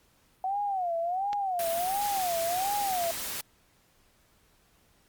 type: tone with vibrato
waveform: sine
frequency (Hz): 740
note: F#5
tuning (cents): 0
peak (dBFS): -27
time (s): 0.44-3.11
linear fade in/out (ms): 2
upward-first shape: sine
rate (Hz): 1.4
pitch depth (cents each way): 180
type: clicks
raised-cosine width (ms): 0.2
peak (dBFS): -20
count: 2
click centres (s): 1.331 / 3.039
type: noise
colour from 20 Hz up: white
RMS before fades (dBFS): -35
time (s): 1.59-3.41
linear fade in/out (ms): 2
effects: pink hiss -65 dBFS RMS until 5.08 s + Opus 48 kbps